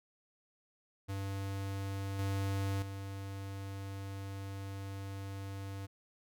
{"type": "tone with level steps", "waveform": "square", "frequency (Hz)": 98, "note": "G2", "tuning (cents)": 0, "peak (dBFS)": [-37, -33, -41], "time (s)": [1.08, 5.87], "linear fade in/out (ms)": 20, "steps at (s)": [2.19, 2.82], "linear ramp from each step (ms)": 2, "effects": []}